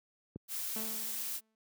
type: click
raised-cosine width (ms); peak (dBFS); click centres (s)
3; -28; 0.36
type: noise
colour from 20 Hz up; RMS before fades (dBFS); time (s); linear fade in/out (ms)
blue; -38; 0.48-1.41; 50
type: tone with exponential decay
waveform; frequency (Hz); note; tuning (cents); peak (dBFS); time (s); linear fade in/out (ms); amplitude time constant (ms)
sawtooth; 220; A3; 0; -35; 0.76-1.55; 2; 170
effects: high-pass 100 Hz 12 dB/octave